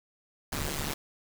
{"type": "noise with amplitude modulation", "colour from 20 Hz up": "pink", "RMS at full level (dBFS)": -29, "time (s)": [0.52, 0.94], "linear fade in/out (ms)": 5, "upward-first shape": "sine", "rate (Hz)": 146, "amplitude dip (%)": 95, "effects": []}